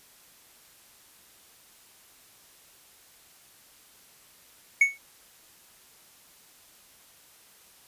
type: tone with exponential decay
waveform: triangle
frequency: 2217 Hz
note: C#7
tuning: in tune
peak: -11 dBFS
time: 4.81-4.98 s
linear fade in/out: 5 ms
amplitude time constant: 35 ms
effects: white hiss -56 dBFS RMS until 7.87 s + resampled to 32000 Hz